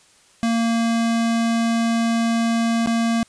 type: tone with dropouts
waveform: square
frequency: 230 Hz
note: A#3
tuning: 23 cents flat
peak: -18 dBFS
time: 0.43-3.23 s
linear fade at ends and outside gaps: 0 ms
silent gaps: 2.861-2.873 s
effects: white hiss -54 dBFS RMS until 3.28 s + resampled to 22050 Hz